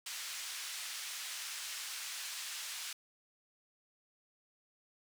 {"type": "band-pass noise", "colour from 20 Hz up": "white", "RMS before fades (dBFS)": -43, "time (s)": [0.06, 2.93], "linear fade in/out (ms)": 5, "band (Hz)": [1500, 7400], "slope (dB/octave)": 12, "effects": []}